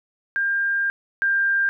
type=tone pair in turn; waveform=sine; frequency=1600 / 1592.8 Hz; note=G6 / G6; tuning=+35 / +27 cents; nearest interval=unison; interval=8 cents; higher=first; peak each=-19 / -17 dBFS; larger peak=second; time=0.36-0.9 / 1.22-1.69 s; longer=first; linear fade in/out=0 ms; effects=none